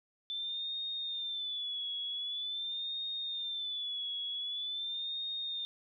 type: tone with vibrato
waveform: sine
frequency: 3520 Hz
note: A7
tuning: in tune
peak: -35 dBFS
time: 0.3-5.65 s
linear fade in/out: 0 ms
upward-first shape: sine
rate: 0.45 Hz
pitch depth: 85 cents each way
effects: none